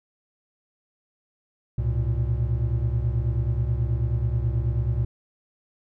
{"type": "tone cluster", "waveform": "triangle", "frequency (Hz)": [66.7, 111.7, 121], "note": ["C2", "A2", "B2"], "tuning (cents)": [34, 27, -35], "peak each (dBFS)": -24, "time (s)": [1.78, 5.05], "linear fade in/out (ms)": 5, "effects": []}